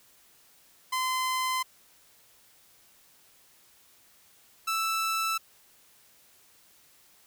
sawtooth tone pair in turn, 1030 / 1320.7 Hz, C6 / E6, -28 / +3 cents, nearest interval major third, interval 431 cents, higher second, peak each -23 / -23 dBFS, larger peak neither, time 0.92-1.63 / 4.67-5.38 s, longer neither, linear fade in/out 10 ms, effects white hiss -60 dBFS RMS until 7.26 s

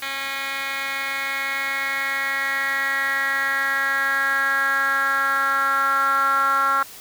10% pulse tone with band-pass filter sweep, 273.2 Hz, C#4, 25 cents flat, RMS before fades -22 dBFS, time 0.02-6.83 s, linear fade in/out 5 ms, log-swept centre 2600 to 1300 Hz, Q 5.4, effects white hiss -41 dBFS RMS until 7 s

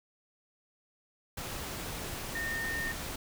sine tone in noise, 1828 Hz, A#6, 34 cents flat, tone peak -33 dBFS, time 2.35-2.92 s, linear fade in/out 5 ms, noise pink, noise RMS -39 dBFS, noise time 1.37-3.16 s, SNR +3 dB, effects none

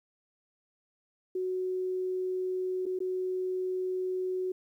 sine tone with dropouts, 370 Hz, F#4, in tune, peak -29 dBFS, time 1.35-4.52 s, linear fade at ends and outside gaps 5 ms, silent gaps 2.857-2.863 / 2.99-3.003 s, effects 11-bit

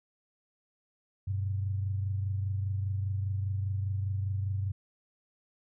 sine tone pair together, 96.62 / 121.6 Hz, G2 / B2, -25 / -26 cents, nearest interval major third, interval 399 cents, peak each -29 / -39 dBFS, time 1.27-4.72 s, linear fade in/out 10 ms, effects none

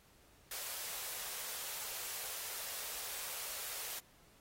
white high-pass noise, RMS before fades -43 dBFS, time 0.51-3.99 s, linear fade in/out 2 ms, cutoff 410 Hz, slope 48 dB/octave, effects pink hiss -66 dBFS RMS until 4.4 s + AAC 48 kbps

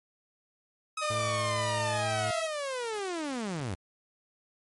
sawtooth linear sweep, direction down, 1277 to 82.4 Hz, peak -28 dBFS, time 0.97-3.75 s, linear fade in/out 5 ms
sawtooth tone with pitch glide, 604 to 643.6 Hz, D5 to E5, +48 to -42 cents, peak -27 dBFS, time 1.01-2.48 s, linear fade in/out 20 ms, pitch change +110 cents, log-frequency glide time 1.9-2.1 s
40% pulse tone, 109.8 Hz, A2, 3 cents flat, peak -33 dBFS, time 1.1-2.31 s, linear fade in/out 5 ms
effects MP3 48 kbps

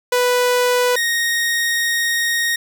sawtooth tone pair in turn, 493.9 / 1864.7 Hz, B4 / A#6, 0 / 0 cents, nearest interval octave + major seventh, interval 2300 cents, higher second, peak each -10 / -13 dBFS, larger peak first, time 0.12-0.96 / 0.96-2.56 s, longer second, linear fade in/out 5 ms, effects none

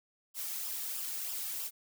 blue noise with flanger, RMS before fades -38 dBFS, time 0.34-1.71 s, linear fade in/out 50 ms, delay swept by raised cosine 0.47 to 2.07 ms, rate 3.1 Hz, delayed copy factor -0.55, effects none

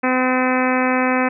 harmonic tone, 255.5 Hz, C4, 41 cents flat, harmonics 1 / 2 / 3 / 4 / 5 / 6 / 7 / 8 / 9 / 10, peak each -19 / -22 / -24 / -25 / -26 / -27 / -27 / -28 / -29 / -29 dBFS, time 0.03-1.29 s, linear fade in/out 10 ms, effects none

